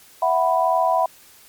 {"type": "chord", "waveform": "sine", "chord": "E suspended second", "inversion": "none", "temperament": "just", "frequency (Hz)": [659.3, 741.7, 988.9], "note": ["E5", "F#5", "B5"], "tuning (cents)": [0, 4, 2], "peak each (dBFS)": -20, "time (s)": [0.22, 1.06], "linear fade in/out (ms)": 5, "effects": ["white hiss -49 dBFS RMS until 1.48 s", "MP3 96 kbps"]}